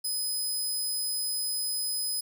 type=tone; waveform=15% pulse; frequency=5030 Hz; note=D#8; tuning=18 cents sharp; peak=-23 dBFS; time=0.04-2.21 s; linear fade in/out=10 ms; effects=none